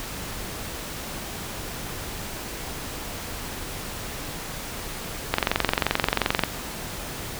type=click train; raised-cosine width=0.3 ms; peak=-3 dBFS; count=26; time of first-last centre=5.34-6.436 s; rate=22.8 Hz; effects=pink hiss -34 dBFS RMS until 7.39 s